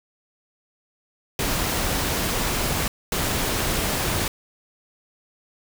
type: noise bursts at uneven times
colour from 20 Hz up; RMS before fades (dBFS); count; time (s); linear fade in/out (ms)
pink; -24; 2; 1.39-2.88 / 3.12-4.28; 2
effects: none